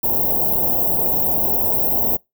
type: band-stop noise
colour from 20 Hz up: white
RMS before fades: -18 dBFS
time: 0.03-2.17 s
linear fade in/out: 10 ms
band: 870 to 14000 Hz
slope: 48 dB/octave
effects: noise-tail reverb RT60 0.2 s tail -25 dB re dry